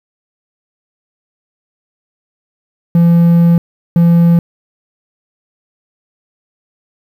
triangle tone bursts at uneven times, 170 Hz, F3, 46 cents flat, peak -3 dBFS, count 2, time 2.95-3.58 / 3.96-4.39 s, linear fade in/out 2 ms, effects 7-bit

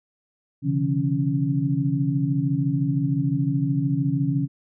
sine tone cluster, 130.8 / 144.4 / 170.3 / 277 Hz, C3 / D3 / F3 / C#4, 0 / -29 / -43 / -1 cents, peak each -27 / -23 / -28 / -25 dBFS, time 0.62-4.48 s, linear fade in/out 50 ms, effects none

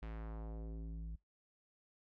square tone with low-pass filter sweep, 55 Hz, A1, in tune, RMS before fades -45 dBFS, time 0.02-1.16 s, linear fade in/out 10 ms, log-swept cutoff 2700 to 120 Hz, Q 1.2, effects noise-tail reverb RT60 0.2 s tail -25 dB re dry

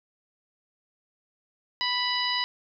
harmonic tone, 987.8 Hz, B5, in tune, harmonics 1 / 2 / 3 / 4 / 5, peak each -31 / -31 / -31 / -31 / -31 dBFS, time 1.81-2.44 s, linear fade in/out 0 ms, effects none

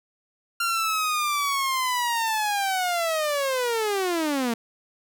sawtooth linear sweep, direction down, 1390 to 223.9 Hz, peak -19 dBFS, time 0.6-4.54 s, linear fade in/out 5 ms, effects none

